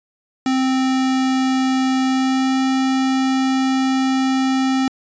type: tone with pitch glide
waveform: square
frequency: 261.6 to 263.7 Hz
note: C4 to C4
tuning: 0 to +14 cents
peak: -16 dBFS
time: 0.46-4.88 s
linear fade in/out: 2 ms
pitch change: +14 cents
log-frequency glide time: 2.05-2.61 s
effects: resampled to 16000 Hz